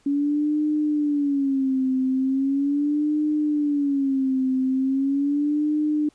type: tone with vibrato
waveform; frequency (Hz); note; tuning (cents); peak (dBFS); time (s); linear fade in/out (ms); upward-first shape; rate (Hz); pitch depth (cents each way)
sine; 280.5; C#4; +21; -19; 0.06-6.09; 5; sine; 0.39; 130
effects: pink hiss -61 dBFS RMS until 6.14 s + resampled to 22050 Hz